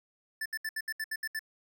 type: tone bursts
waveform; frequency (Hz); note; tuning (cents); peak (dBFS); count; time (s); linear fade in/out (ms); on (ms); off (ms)
square; 1759; A6; -1; -33; 9; 0.41-1.393; 5; 47; 70
effects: none